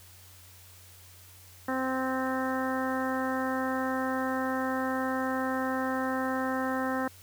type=harmonic tone; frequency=260.8 Hz; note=C4; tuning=5 cents flat; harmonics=1 / 2 / 3 / 4 / 5 / 6 / 7; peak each=-31 / -34 / -36 / -37 / -38 / -39 / -39 dBFS; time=1.68-7.08 s; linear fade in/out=5 ms; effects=added 91 Hz sine -54 dBFS peak until 7.22 s + white hiss -54 dBFS RMS until 7.22 s